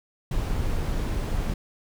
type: noise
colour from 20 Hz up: brown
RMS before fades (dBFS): -26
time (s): 0.31-1.54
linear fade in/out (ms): 5
effects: none